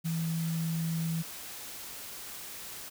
sine tone in noise, 163.9 Hz, E3, 10 cents flat, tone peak -29 dBFS, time 0.04-1.23 s, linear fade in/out 20 ms, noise white, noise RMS -43 dBFS, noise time 0.04-2.9 s, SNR +11 dB, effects none

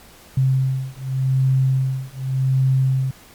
sine beating tone pair, 131.7 / 132.56 Hz, C3 / C3, +12 / +23 cents, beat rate 0.86 Hz, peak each -19 dBFS, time 0.37-3.11 s, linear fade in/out 5 ms, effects pink hiss -46 dBFS RMS until 3.34 s + MP3 96 kbps

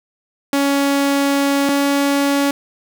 sawtooth tone pair in turn, 279.8 / 281.3 Hz, C#4 / C#4, +16 / +26 cents, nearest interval unison, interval 10 cents, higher second, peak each -10 dBFS, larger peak neither, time 0.53-1.69 / 1.69-2.51 s, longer first, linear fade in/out 2 ms, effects none

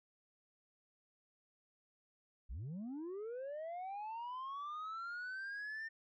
sine linear sweep, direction up, 43.65 to 1815 Hz, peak -39 dBFS, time 2.49-5.89 s, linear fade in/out 20 ms, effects tanh soft clip ceiling -41 dBFS

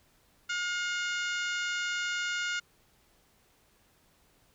harmonic tone, 714 Hz, F5, 38 cents sharp, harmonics 2 / 3 / 4 / 5 / 6 / 7 / 8 / 9 / 10, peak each -32 / -38 / -38 / -43 / -46 / -48 / -48 / -47 / -46 dBFS, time 0.49-2.6 s, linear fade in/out 10 ms, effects pink hiss -66 dBFS RMS until 4.54 s

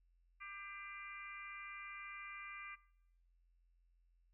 harmonic tone with a mistuned harmonic, 396.1 Hz, G4, 18 cents sharp, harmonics 3 / 4 / 5 / 6 / 7, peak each -52 / -57 / -53 / -52 / -63 dBFS, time 0.4-2.76 s, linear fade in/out 20 ms, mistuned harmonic 5, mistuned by +43 cents, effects noise-tail reverb RT60 0.8 s tail -21 dB re dry + added 43 Hz sine -70 dBFS peak until 4.33 s

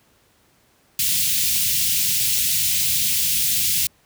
white band-stop noise, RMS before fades -20 dBFS, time 0.99-3.87 s, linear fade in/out 2 ms, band 180 to 2500 Hz, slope 24 dB/octave, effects pink hiss -59 dBFS RMS until 4.05 s + high-pass 60 Hz 12 dB/octave

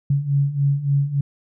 sine beating tone pair, 138.59 / 142.09 Hz, C#3 / C#3, 0 / +43 cents, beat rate 3.5 Hz, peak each -22 / -18 dBFS, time 0.1-1.21 s, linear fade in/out 5 ms, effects none

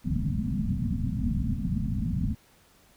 white low-pass noise, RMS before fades -28 dBFS, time 0.04-2.35 s, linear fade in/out 20 ms, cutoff 250 Hz, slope 96 dB/octave, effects pink hiss -60 dBFS RMS until 2.96 s

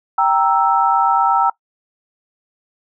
sine chord, E diminished, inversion first, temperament equal, 784 / 932.3 / 1318.5 Hz, G5 / Bb5 / E6, 0 / 0 / 0 cents, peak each -16 dBFS, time 0.18-1.5 s, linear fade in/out 5 ms, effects noise-tail reverb RT60 0.1 s tail -21 dB re dry

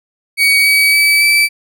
35% pulse tone with pitch steps, 2253 / 2274 / 2295 / 2316 Hz, C#7 / C#7 / D7 / D7, +28 / +44 / -40 / -25 cents, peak -6 dBFS, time 0.37-1.49 s, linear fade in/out 50 ms, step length 280 ms, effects none

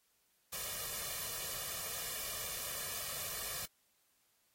white noise with comb filter, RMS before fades -41 dBFS, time 0.52-3.66 s, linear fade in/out 10 ms, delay 1.7 ms, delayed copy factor +0.7, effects white hiss -75 dBFS RMS until 4.54 s + AAC 48 kbps

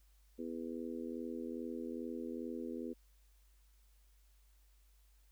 harmonic tone, 82.41 Hz, E2, in tune, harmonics 3 / 4 / 5 / 6, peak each -43 / -45 / -47 / -49 dBFS, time 0.38-2.94 s, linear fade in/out 20 ms, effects added 50 Hz sine -64 dBFS peak until 5.31 s + white hiss -75 dBFS RMS until 5.31 s

